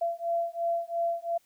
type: beating tone pair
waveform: sine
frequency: 678 / 680.9 Hz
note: E5 / F5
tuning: +49 / -44 cents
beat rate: 2.9 Hz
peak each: -30 dBFS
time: 0.01-1.38 s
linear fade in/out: 10 ms
effects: white hiss -67 dBFS RMS until 1.45 s